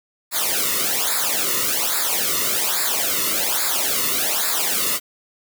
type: noise with flanger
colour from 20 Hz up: white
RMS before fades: -21 dBFS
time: 0.31-5 s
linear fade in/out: 50 ms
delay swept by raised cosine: 0.33 to 1.28 ms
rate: 1.2 Hz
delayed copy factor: -0.95
effects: none